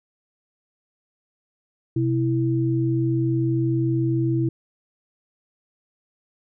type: tone pair together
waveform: sine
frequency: 127.47 / 329.1 Hz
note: C3 / E4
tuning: -45 / -3 cents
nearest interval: octave + major third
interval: 1642 cents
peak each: -21 / -22 dBFS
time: 1.96-4.49 s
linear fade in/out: 5 ms
effects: none